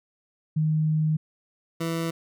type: tone pair in turn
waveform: sine / 20% pulse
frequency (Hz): 155.56 / 165.21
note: D#3 / E3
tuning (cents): 0 / +4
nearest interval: minor second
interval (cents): 104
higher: second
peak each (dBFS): -20 / -21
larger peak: first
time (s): 0.56-1.17 / 1.8-2.11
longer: first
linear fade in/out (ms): 10
effects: none